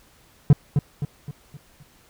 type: tone with echo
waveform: triangle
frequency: 143.6 Hz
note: D3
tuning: 39 cents flat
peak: -6 dBFS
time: 0.5-0.53 s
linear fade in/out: 2 ms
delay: 260 ms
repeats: 5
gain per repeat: -7 dB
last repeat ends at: 1.83 s
effects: pink hiss -56 dBFS RMS until 2.09 s